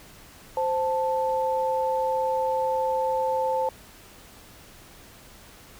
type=tone pair together; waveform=sine; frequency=521.7 / 880 Hz; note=C5 / A5; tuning=-5 / 0 cents; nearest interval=major sixth; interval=905 cents; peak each=-25 dBFS; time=0.57-3.69 s; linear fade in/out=2 ms; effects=pink hiss -49 dBFS RMS until 5.79 s